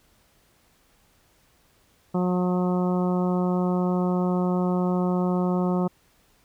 harmonic tone, 180.6 Hz, F#3, 42 cents flat, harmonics 1 / 2 / 3 / 4 / 5 / 6 / 7, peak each -22 / -28 / -32 / -34 / -36 / -38 / -39 dBFS, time 2.14-5.88 s, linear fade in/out 10 ms, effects pink hiss -62 dBFS RMS until 6.44 s

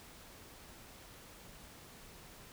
silence, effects pink hiss -55 dBFS RMS until 2.52 s

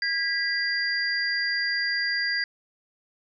sine tone cluster, 1635 / 1965 / 4770 Hz, G#6 / B6 / D8, -28 / -9 / +26 cents, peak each -28 dBFS, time 0.02-2.44 s, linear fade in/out 2 ms, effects none

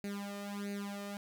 sawtooth tone with flanger, 201.9 Hz, G#3, 49 cents flat, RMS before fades -41 dBFS, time 0.04-1.17 s, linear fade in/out 0 ms, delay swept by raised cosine 0.45 to 1.65 ms, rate 1.5 Hz, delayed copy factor +1, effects none

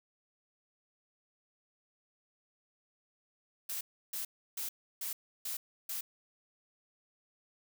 blue noise bursts, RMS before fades -38 dBFS, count 6, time 3.69-6.01 s, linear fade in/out 5 ms, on 120 ms, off 320 ms, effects none

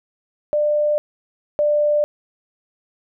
sine tone pair in turn, 596 / 593.1 Hz, D5 / D5, +25 / +17 cents, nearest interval unison, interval 8 cents, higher first, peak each -15 / -14 dBFS, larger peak second, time 0.53-0.98 / 1.59-2.04 s, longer neither, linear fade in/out 0 ms, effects none

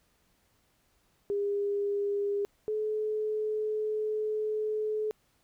sine tone pair in turn, 405 / 429.1 Hz, G#4 / A4, -43 / -43 cents, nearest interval minor second, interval 100 cents, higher second, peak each -27 / -28 dBFS, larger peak first, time 1.3-2.45 / 2.68-5.11 s, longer second, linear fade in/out 0 ms, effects pink hiss -70 dBFS RMS until 5.43 s

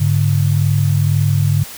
sine tone pair together, 102.02 / 144 Hz, G#2 / D3, -30 / -34 cents, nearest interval tritone, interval 596 cents, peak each -14 dBFS, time 0-1.64 s, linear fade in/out 10 ms, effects white hiss -33 dBFS RMS until 1.77 s

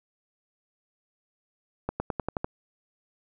accelerating click train, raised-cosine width 1 ms, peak -14 dBFS, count 7, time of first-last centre 1.89-2.445 s, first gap 110 ms, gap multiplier 0.93, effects none

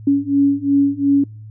sine beating tone pair, 279.1 / 281.9 Hz, C#4 / C#4, +12 / +29 cents, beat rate 2.8 Hz, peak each -16 / -15 dBFS, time 0.07-1.24 s, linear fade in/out 5 ms, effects noise-tail reverb RT60 0.4 s tail -26 dB re dry + added 108 Hz sine -33 dBFS peak until 1.5 s

